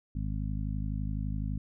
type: harmonic tone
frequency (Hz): 51.91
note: G#1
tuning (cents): 0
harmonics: 1 / 2 / 3 / 4 / 5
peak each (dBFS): -33 / -36 / -38 / -40 / -43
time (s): 0.15-1.58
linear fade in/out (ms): 5
effects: none